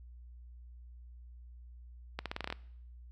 accelerating click train, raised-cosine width 0.3 ms, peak -20 dBFS, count 9, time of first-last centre 2.19-2.525 s, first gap 67 ms, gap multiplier 0.86, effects noise-tail reverb RT60 0.7 s tail -22 dB re dry + added 60 Hz sine -49 dBFS peak until 3.11 s

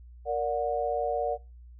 sine chord, Bb augmented, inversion none, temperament just, 466.2 / 582.7 / 728.4 Hz, Bb4 / D5 / F#5, 0 / -14 / -27 cents, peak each -31 / -30 / -30 dBFS, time 0.25-1.38 s, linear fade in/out 50 ms, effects noise-tail reverb RT60 0.3 s tail -24 dB re dry + added 60 Hz sine -46 dBFS peak until 1.79 s

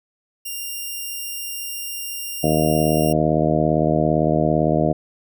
5% pulse tone, 2794 Hz, F7, in tune, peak -18 dBFS, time 0.45-3.13 s, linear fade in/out 10 ms
harmonic tone, 77.7 Hz, D#2, 2 cents flat, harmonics 1 / 2 / 3 / 4 / 5 / 6 / 7 / 8 / 9, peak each -31 / -21 / -24 / -23 / -27 / -26 / -27 / -22 / -25 dBFS, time 2.43-4.93 s, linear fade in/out 10 ms
effects none

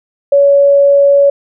sine tone, 563 Hz, C#5, 27 cents sharp, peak -4 dBFS, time 0.32-1.3 s, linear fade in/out 5 ms, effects none

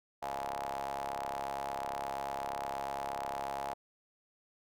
sawtooth ring-modulated tone, 68.5 Hz, C#2, 20 cents flat, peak -29 dBFS, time 0.22-3.74 s, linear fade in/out 10 ms, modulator 771 Hz, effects none

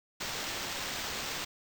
blue noise with sample-and-hold, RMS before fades -37 dBFS, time 0.2-1.45 s, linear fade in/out 10 ms, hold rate 11025 Hz, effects none

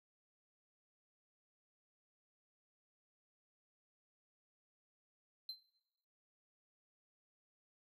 triangle tone with exponential decay, 4103 Hz, C8, 35 cents flat, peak -37 dBFS, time 5.49-5.61 s, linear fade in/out 2 ms, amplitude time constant 25 ms, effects noise-tail reverb RT60 0.9 s tail -18 dB re dry + tanh soft clip ceiling -35 dBFS

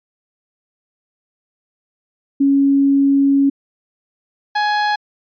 sine / 30% pulse tone pair in turn, 277.2 / 836.4 Hz, C#4 / G#5, 0 / +12 cents, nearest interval octave + perfect fifth, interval 1912 cents, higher second, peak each -10 / -12 dBFS, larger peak first, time 2.4-3.5 / 4.55-4.96 s, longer first, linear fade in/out 10 ms, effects resampled to 11025 Hz

